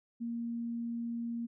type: tone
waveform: sine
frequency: 233.9 Hz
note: A#3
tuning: 6 cents sharp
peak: -34 dBFS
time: 0.2-1.47 s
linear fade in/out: 20 ms
effects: none